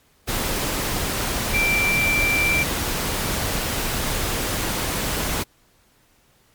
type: tone in noise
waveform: sine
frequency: 2349 Hz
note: D7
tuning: in tune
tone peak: -18 dBFS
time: 1.53-2.64 s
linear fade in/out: 20 ms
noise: pink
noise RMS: -24 dBFS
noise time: 0.27-5.44 s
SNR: +3 dB
effects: pink hiss -59 dBFS RMS until 6.54 s + MP3 96 kbps